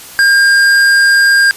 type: tone with hard clipping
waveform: sine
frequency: 1607 Hz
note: G6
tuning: 43 cents sharp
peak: -7 dBFS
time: 0.19-1.51 s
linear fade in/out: 0 ms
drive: 11 dB
effects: white hiss -32 dBFS RMS until 1.56 s + resampled to 32000 Hz